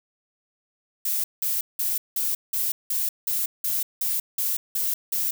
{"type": "noise bursts", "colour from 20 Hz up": "violet", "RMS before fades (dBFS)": -25, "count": 12, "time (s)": [1.05, 5.31], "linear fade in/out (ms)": 5, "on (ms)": 190, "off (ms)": 180, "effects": []}